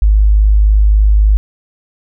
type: tone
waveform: sine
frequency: 51.8 Hz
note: G#1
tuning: 4 cents flat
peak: -5 dBFS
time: 0.02-1.37 s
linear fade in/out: 0 ms
effects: none